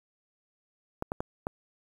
clicks, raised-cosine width 1 ms, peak -17 dBFS, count 4, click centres 1.024 / 1.119 / 1.205 / 1.469 s, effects 8-bit

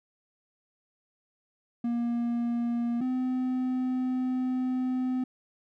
triangle tone pair in turn, 236.7 / 255.2 Hz, A#3 / C4, +27 / -43 cents, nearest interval minor second, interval 130 cents, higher second, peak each -24 dBFS, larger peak neither, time 1.84-3.01 / 3.01-5.24 s, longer second, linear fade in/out 5 ms, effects none

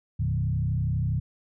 sine tone with frequency modulation, 115.9 Hz, A#2, 10 cents flat, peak -23 dBFS, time 0.19-1.2 s, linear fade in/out 10 ms, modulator 32.3 Hz, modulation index 1.3, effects none

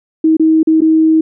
sine tone with dropouts, 318.1 Hz, D#4, 38 cents sharp, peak -6 dBFS, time 0.24-1.21 s, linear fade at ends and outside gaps 5 ms, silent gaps 0.369-0.396 / 0.631-0.672 / 0.807-0.817 s, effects none

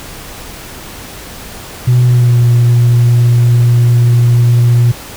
sine tone with pitch glide, 123.7 to 119.97 Hz, B2 to B2, +3 to -50 cents, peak -3 dBFS, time 1.87-4.92 s, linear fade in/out 10 ms, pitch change -53 cents, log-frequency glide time 2.04-2.41 s, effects tanh soft clip ceiling -3 dBFS + pink hiss -29 dBFS RMS until 5.16 s

